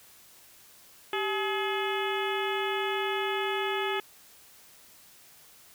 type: harmonic tone with a mistuned harmonic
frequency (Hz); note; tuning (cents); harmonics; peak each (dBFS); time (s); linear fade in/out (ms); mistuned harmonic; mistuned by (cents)
424.5; G#4; +38; 1 / 2 / 3 / 4 / 5 / 6 / 7 / 8; -31 / -34 / -36 / -37 / -38 / -39 / -39 / -40; 1.13-4; 2; 1; -140
effects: white hiss -55 dBFS RMS until 5.74 s